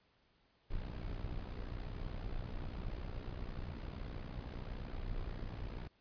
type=noise with amplitude modulation; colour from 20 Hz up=brown; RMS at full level=-39 dBFS; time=0.7-5.88 s; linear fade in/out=10 ms; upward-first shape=sine; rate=61 Hz; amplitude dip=75%; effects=pink hiss -73 dBFS RMS until 6 s + resampled to 11025 Hz